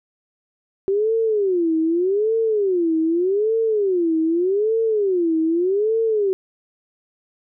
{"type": "tone with vibrato", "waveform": "sine", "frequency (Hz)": 380.2, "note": "F#4", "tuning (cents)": 47, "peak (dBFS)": -16, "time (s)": [0.88, 6.33], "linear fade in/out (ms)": 0, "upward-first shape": "sine", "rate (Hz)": 0.83, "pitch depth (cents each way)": 300, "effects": []}